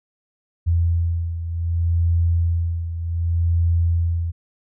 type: beating tone pair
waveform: sine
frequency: 84.4 / 85.06 Hz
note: E2 / F2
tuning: +41 / -45 cents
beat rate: 0.66 Hz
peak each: -18 / -24 dBFS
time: 0.66-4.32 s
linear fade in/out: 20 ms
effects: none